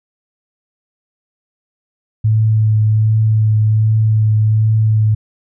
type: tone with vibrato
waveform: sine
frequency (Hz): 108.8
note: A2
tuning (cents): -19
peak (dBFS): -9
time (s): 2.24-5.15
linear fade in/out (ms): 10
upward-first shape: triangle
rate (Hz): 1.3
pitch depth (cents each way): 18
effects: none